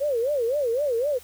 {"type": "tone with vibrato", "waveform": "sine", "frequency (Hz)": 521, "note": "C5", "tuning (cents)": -7, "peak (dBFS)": -21, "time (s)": [0, 1.19], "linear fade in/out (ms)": 20, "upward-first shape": "sine", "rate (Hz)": 3.9, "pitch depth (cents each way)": 240, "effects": ["added 75 Hz sine -55 dBFS peak until 1.23 s", "white hiss -49 dBFS RMS until 1.23 s"]}